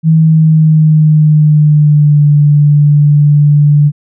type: tone with pitch glide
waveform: sine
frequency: 160.2 to 146.9 Hz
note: E3 to D3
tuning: -49 to +1 cents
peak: -3 dBFS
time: 0.03-3.92 s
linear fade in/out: 50 ms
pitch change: -150 cents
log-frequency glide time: 0.13-2.25 s
effects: none